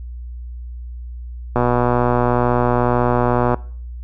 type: click train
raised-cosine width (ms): 1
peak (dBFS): -3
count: 243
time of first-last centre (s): 1.56-3.544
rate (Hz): 122
effects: noise-tail reverb RT60 0.5 s tail -21 dB re dry + added 60 Hz sine -28 dBFS peak until 4.03 s